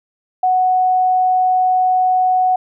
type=tone; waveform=sine; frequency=740 Hz; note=F#5; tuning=in tune; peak=-11 dBFS; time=0.43-2.56 s; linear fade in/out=5 ms; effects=none